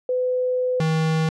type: tone pair in turn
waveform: sine / square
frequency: 504 / 159.3 Hz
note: B4 / D#3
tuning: +35 / +41 cents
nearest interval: octave + minor sixth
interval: 1994 cents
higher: first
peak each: -19 dBFS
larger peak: neither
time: 0.09-0.8 / 0.8-1.29 s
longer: first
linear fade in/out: 2 ms
effects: low-pass 6000 Hz 12 dB/octave